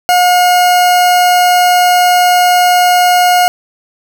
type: tone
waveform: 40% pulse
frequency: 718 Hz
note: F5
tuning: 48 cents sharp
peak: -5 dBFS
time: 0.09-3.48 s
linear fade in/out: 0 ms
effects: none